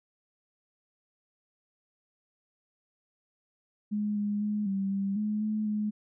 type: tone with pitch steps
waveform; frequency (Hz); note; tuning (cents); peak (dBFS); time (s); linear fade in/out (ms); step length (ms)
sine; 209 / 206.2 / 209.5 / 195 / 196.8 / 211.5 / 214.4 / 211; G#3 / G#3 / G#3 / G3 / G3 / G#3 / A3 / G#3; +11 / -12 / +15 / -9 / +7 / +32 / -45 / +28; -27; 3.91-5.91; 20; 250
effects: none